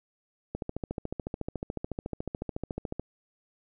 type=click train; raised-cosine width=2 ms; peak=-19 dBFS; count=35; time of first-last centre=0.55-2.996 s; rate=13.9 Hz; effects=none